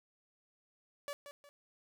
sawtooth tone with echo, 574 Hz, D5, 40 cents flat, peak -35 dBFS, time 1.08-1.13 s, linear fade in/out 0 ms, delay 180 ms, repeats 2, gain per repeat -9 dB, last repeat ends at 1.49 s, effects none

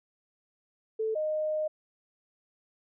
sine tone pair in turn, 440 / 616.7 Hz, A4 / D#5, 0 / -16 cents, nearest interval tritone, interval 584 cents, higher second, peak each -27 dBFS, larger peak neither, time 0.99-1.15 / 1.15-1.68 s, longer second, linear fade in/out 10 ms, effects none

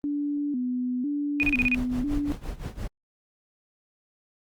sine tone with vibrato, 269 Hz, C4, 48 cents sharp, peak -25 dBFS, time 0.04-2.32 s, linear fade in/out 0 ms, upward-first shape square, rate 1 Hz, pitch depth 130 cents each way
sine tone bursts, 2473 Hz, D#7, 11 cents flat, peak -20 dBFS, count 6, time 1.4-1.746 s, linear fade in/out 0 ms, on 31 ms, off 32 ms
brown noise with tremolo, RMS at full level -30 dBFS, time 1.41-2.88 s, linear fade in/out 10 ms, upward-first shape sine, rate 5.8 Hz, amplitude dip 85%
effects Opus 32 kbps

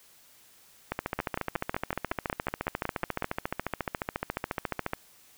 two click trains, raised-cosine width 0.5 ms, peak -14 / -14 dBFS, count 12 / 58, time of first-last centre 1.19-3.223 / 0.92-4.934 s, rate 5.41 / 14.2 Hz, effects white hiss -58 dBFS RMS until 5.37 s

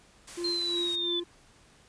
white noise, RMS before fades -44 dBFS, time 0.27-0.96 s, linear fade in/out 10 ms
triangle tone with tremolo, 346.7 Hz, F4, 13 cents flat, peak -29 dBFS, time 0.37-1.24 s, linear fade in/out 10 ms, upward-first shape sine, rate 2.9 Hz, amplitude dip 65%
sine linear sweep, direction down, 4186 to 3467 Hz, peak -28 dBFS, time 0.44-1.2 s, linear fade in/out 5 ms
effects pink hiss -59 dBFS RMS until 1.88 s + resampled to 22050 Hz

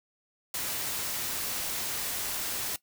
white noise, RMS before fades -33 dBFS, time 0.54-2.76 s, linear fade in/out 2 ms, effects noise-tail reverb RT60 0.1 s tail -18 dB re dry

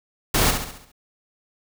pink noise with echo, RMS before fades -19 dBFS, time 0.34-0.51 s, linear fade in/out 5 ms, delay 68 ms, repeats 6, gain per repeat -6 dB, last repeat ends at 0.918 s, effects none

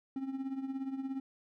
triangle tone with tremolo, 267.9 Hz, C4, 41 cents sharp, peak -30 dBFS, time 0.16-1.2 s, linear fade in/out 2 ms, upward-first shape triangle, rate 17 Hz, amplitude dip 75%, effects none

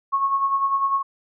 sine tone with tremolo, 1097 Hz, C#6, 18 cents flat, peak -16 dBFS, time 0.12-1.03 s, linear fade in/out 20 ms, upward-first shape sine, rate 10 Hz, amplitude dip 55%, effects none

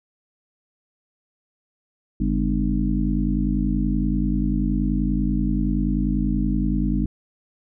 harmonic tone with a mistuned harmonic, 50.4 Hz, G1, 49 cents sharp, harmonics 1 / 3 / 4 / 5 / 6, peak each -23 / -28 / -24 / -26 / -27 dBFS, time 2.2-7.06 s, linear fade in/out 5 ms, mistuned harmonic 3, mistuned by -100 cents, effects none

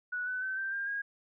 sine tone with pitch steps, 1472 / 1502.9 / 1534.5 / 1566.8 / 1599.7 / 1633.3 Hz, F#6 / F#6 / G6 / G6 / G6 / G#6, -9 / +27 / -37 / -1 / +35 / -29 cents, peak -32 dBFS, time 0.12-1.02 s, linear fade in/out 10 ms, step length 150 ms, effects none

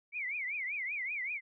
sine tone with vibrato, 2217 Hz, C#7, in tune, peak -34 dBFS, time 0.12-1.41 s, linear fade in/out 50 ms, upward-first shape triangle, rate 5.2 Hz, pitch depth 230 cents each way, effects none

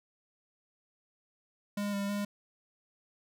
square tone with pitch steps, 204.2 / 200.1 / 203.9 Hz, G#3 / G3 / G#3, -29 / +36 / -32 cents, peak -32 dBFS, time 1.77-2.25 s, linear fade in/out 5 ms, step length 160 ms, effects none

